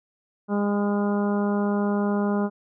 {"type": "harmonic tone with a mistuned harmonic", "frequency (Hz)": 203.9, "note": "G#3", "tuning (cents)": -32, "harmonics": [1, 2, 3, 4, 5, 6, 7], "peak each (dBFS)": [-22, -28, -32, -34, -36, -38, -39], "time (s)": [0.48, 2.5], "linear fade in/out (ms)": 50, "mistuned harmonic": 6, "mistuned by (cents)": 17, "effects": []}